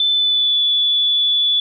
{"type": "tone with pitch glide", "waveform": "sine", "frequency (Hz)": [3520, 3448], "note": ["A7", "A7"], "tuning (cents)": [0, -36], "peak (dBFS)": -13, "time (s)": [0, 1.6], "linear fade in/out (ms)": 2, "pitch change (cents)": -36, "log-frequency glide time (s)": [0.11, 0.6], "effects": []}